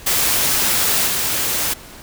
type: noise with level steps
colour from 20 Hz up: white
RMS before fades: -17 / -20 dBFS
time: 0.06-1.74 s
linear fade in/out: 10 ms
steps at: 1.06 s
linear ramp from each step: 20 ms
effects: pink hiss -39 dBFS RMS until 2.02 s